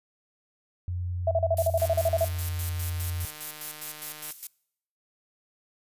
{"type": "tone with pitch glide", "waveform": "sine", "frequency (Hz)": [89, 87.93], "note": ["F2", "F2"], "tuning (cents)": [33, 12], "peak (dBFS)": -28, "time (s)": [0.88, 3.25], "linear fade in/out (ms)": 0, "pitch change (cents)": -21, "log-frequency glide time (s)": [1.43, 2.26]}
{"type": "tone bursts", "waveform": "sine", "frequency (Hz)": 659.3, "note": "E5", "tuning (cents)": 0, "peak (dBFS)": -20, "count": 13, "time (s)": [1.27, 2.248], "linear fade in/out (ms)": 5, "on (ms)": 42, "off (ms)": 36}
{"type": "noise with tremolo", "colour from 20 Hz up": "violet", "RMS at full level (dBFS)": -33, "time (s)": [1.57, 4.47], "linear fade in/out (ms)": 2, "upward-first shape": "square", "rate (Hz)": 4.9, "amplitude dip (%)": 70}
{"type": "click train", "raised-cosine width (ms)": 0.2, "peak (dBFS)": -26, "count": 382, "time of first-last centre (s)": [1.8, 4.307], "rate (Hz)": 152}
{"effects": ["noise-tail reverb RT60 0.7 s tail -24 dB re dry", "resampled to 32000 Hz"]}